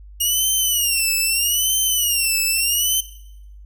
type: tone with vibrato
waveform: 10% pulse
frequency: 2850 Hz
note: F7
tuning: 34 cents sharp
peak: -9 dBFS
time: 0.2-3.01 s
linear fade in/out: 10 ms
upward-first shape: sine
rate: 0.79 Hz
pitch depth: 140 cents each way
effects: noise-tail reverb RT60 0.8 s tail -17 dB re dry + added 50 Hz sine -38 dBFS peak until 3.65 s